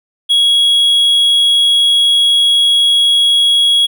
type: tone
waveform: triangle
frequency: 3324 Hz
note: G#7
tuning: 1 cent sharp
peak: -6 dBFS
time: 0.29-3.87 s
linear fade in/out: 20 ms
effects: none